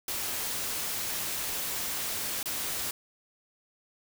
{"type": "noise with dropouts", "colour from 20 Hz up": "white", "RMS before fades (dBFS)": -33, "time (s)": [0.08, 2.91], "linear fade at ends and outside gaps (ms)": 2, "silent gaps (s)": [2.43, 2.457], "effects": []}